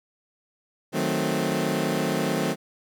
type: chord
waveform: 20% pulse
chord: D# diminished seventh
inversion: none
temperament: equal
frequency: 155.56 / 185 / 220 / 261.6 Hz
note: D#3 / F#3 / A3 / C4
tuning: 0 / 0 / 0 / 0 cents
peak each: -24 dBFS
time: 0.92-2.56 s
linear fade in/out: 50 ms
effects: none